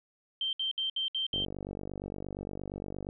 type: tone bursts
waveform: sine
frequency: 3136 Hz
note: G7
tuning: in tune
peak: -29 dBFS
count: 6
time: 0.41-1.45 s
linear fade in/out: 2 ms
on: 120 ms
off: 64 ms
type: click train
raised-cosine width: 2 ms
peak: -25 dBFS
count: 86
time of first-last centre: 1.34-3.089 s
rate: 48.6 Hz
effects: none